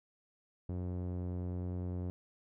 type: tone with low-pass filter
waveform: sawtooth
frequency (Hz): 89.9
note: F#2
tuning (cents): -49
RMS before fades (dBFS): -38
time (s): 0.69-2.1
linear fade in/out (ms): 0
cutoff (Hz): 470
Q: 0.73
effects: none